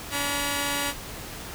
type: tone pair together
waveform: 5% pulse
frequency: 285.4 / 960 Hz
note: D4 / B5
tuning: -49 / -49 cents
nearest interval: octave + major sixth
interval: 2100 cents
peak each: -16 / -18 dBFS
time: 0.1-0.94 s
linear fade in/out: 50 ms
effects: pink hiss -38 dBFS RMS until 1.54 s